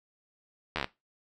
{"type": "slowing click train", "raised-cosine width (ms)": 0.3, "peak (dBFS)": -14, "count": 7, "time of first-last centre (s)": [0.76, 0.844], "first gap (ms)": 12, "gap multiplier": 1.06, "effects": ["noise-tail reverb RT60 0.2 s tail -17 dB re dry"]}